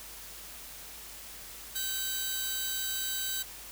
10% pulse tone pair together, 1542 / 3886 Hz, G6 / B7, -29 / -29 cents, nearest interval octave + major third, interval 1600 cents, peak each -29 / -25 dBFS, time 1.75-3.43 s, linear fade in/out 10 ms, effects added 50 Hz sine -56 dBFS peak until 3.71 s + white hiss -46 dBFS RMS until 3.71 s

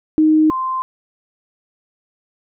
sine tone pair in turn, 311.1 / 1041.6 Hz, D#4 / C6, 0 / -8 cents, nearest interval octave + major sixth, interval 2092 cents, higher second, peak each -9 / -18 dBFS, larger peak first, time 0.18-0.5 / 0.5-0.82 s, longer neither, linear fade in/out 0 ms, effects none

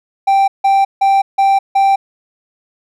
triangle tone bursts, 784 Hz, G5, in tune, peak -6 dBFS, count 5, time 0.27-1.96 s, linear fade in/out 10 ms, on 210 ms, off 160 ms, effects none

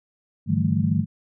sine tone cluster, 101.6 / 150.1 / 165.3 / 191.3 / 217.3 Hz, G#2 / D3 / E3 / G3 / A3, -38 / +38 / +5 / -42 / -21 cents, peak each -25 dBFS, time 0.46-1.06 s, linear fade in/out 50 ms, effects none

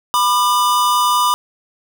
square tone pair together, 990 / 1200.8 Hz, B5 / D6, +4 / +38 cents, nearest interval minor third, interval 334 cents, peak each -16 dBFS, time 0.14-1.34 s, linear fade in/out 0 ms, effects none

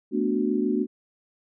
sine chord, B minor seventh, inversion third, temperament equal, 220 / 246.9 / 293.7 / 370 Hz, A3 / B3 / D4 / F#4, 0 / 0 / 0 / 0 cents, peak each -27 dBFS, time 0.11-0.87 s, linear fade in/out 50 ms, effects none

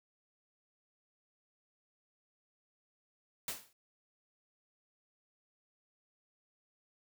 white noise with exponential decay, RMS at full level -35 dBFS, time 3.48-3.73 s, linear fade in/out 2 ms, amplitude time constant 53 ms, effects none

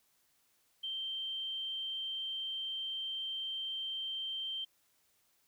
sine tone, 3136 Hz, G7, in tune, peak -36 dBFS, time 0.83-4.65 s, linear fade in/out 10 ms, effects white hiss -73 dBFS RMS until 5.47 s

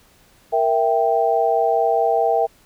sine chord, E diminished, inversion second, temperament equal, 466.2 / 659.3 / 784 Hz, Bb4 / E5 / G5, 0 / 0 / 0 cents, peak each -20 / -19 / -19 dBFS, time 0.52-2.47 s, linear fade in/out 20 ms, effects pink hiss -54 dBFS RMS until 2.65 s

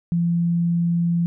sine tone, 170.7 Hz, F3, 39 cents flat, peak -17 dBFS, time 0.12-1.26 s, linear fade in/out 0 ms, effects none

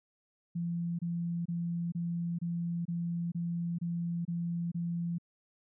sine tone bursts, 170.8 Hz, F3, 38 cents flat, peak -31 dBFS, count 10, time 0.55-5.184 s, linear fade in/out 10 ms, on 440 ms, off 26 ms, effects none

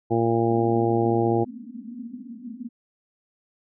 harmonic tone, 115.5 Hz, A#2, 16 cents flat, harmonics 1 / 2 / 3 / 4 / 5 / 6 / 7, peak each -26 / -27 / -22 / -27 / -35 / -30 / -28 dBFS, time 0.1-1.45 s, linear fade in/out 20 ms
pink band-pass noise, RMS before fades -38 dBFS, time 0.48-2.69 s, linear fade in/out 20 ms, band 220 to 260 Hz, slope 96 dB/octave
effects none

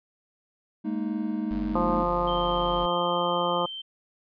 triangle chord, Ab suspended second, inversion none, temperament equal with one note detuned, 207.7 / 229.5 / 311.1 Hz, Ab3 / Bb3 / Eb4, 0 / -27 / 0 cents, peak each -29 dBFS, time 0.84-2.04 s, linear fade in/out 20 ms
45% pulse tone, 48.84 Hz, G1, 6 cents flat, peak -34 dBFS, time 1.51-2.86 s, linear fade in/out 0 ms
harmonic tone, 175 Hz, F3, 4 cents sharp, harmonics 1 / 2 / 3 / 4 / 5 / 6 / 7, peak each -34 / -33 / -28 / -34 / -30 / -31 / -30 dBFS, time 1.75-3.66 s, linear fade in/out 5 ms
sine tone with pitch glide, 3141 to 3118 Hz, G7 to G7, +3 to -10 cents, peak -34 dBFS, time 2.27-3.82 s, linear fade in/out 10 ms, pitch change -13 cents, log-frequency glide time 2.89-3.67 s
effects resampled to 11025 Hz

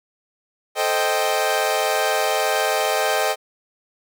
sawtooth chord, A half-diminished seventh, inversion none, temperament equal, 440 / 523.3 / 622.3 / 784 Hz, A4 / C5 / Eb5 / G5, 0 / 0 / 0 / 0 cents, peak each -22 / -22 / -19 / -19 dBFS, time 0.75-3.36 s, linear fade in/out 50 ms, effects none

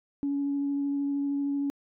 sine tone with vibrato, 281.8 Hz, C#4, 29 cents sharp, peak -25 dBFS, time 0.23-1.7 s, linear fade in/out 0 ms, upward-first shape sine, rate 13 Hz, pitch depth 9 cents each way, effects tanh soft clip ceiling -21 dBFS

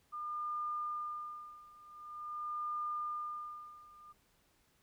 sine tone with tremolo, 1207 Hz, D6, 47 cents sharp, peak -35 dBFS, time 0.12-4.13 s, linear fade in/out 20 ms, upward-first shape sine, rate 0.46 Hz, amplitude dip 90%, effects pink hiss -72 dBFS RMS until 4.82 s

